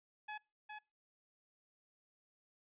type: tone with echo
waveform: 20% pulse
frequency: 848 Hz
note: G#5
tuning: 36 cents sharp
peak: -38 dBFS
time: 0.28-0.38 s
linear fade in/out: 10 ms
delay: 410 ms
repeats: 1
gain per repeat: -4 dB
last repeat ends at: 0.79 s
effects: noise-tail reverb RT60 0.3 s tail -25 dB re dry + resampled to 8000 Hz